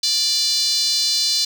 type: tone with high-pass filter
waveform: 5% pulse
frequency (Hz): 589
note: D5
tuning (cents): +5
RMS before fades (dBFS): -19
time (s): 0.03-1.45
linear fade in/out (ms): 5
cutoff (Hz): 4300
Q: 4.9
effects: none